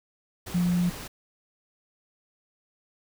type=tone in noise; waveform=sine; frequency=176.4 Hz; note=F3; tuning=18 cents sharp; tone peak=-21 dBFS; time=0.54-0.9 s; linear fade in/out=10 ms; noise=pink; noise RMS=-39 dBFS; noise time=0.46-1.08 s; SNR=+15 dB; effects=none